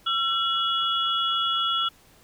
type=tone cluster; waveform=sine; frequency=1348 / 2910 / 3368 Hz; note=E6 / F#7 / G#7; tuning=+38 / -29 / +24 cents; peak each=-25 / -29 / -26 dBFS; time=0.06-1.89 s; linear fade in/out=10 ms; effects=pink hiss -56 dBFS RMS until 2.23 s